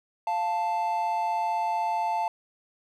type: tone pair together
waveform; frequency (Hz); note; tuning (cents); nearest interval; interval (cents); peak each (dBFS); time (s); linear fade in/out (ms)
triangle; 697 / 881.2; F5 / A5; -4 / +2; major third; 406; -28 / -24; 0.27-2.28; 2
effects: none